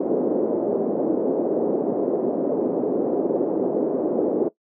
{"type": "band-pass noise", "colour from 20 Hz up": "pink", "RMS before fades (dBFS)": -22, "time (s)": [0, 4.49], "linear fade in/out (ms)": 10, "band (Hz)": [280, 520], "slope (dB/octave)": 24, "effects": ["noise-tail reverb RT60 0.1 s tail -18 dB re dry"]}